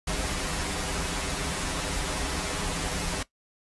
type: noise with comb filter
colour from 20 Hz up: pink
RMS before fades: -30 dBFS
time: 0.07-3.23 s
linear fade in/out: 5 ms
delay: 8.8 ms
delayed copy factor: -0.95
effects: noise-tail reverb RT60 0.1 s tail -17 dB re dry + resampled to 24000 Hz